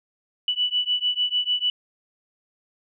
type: beating tone pair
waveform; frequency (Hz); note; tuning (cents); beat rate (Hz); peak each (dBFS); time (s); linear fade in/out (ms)
sine; 2960 / 2966.7; F#7 / F#7; 0 / +4; 6.7; -24; 0.48-1.7; 2
effects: none